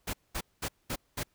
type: noise bursts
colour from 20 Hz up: pink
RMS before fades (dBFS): -34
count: 5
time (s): 0.07-1.235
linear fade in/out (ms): 10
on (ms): 65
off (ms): 210
effects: pink hiss -72 dBFS RMS until 1.34 s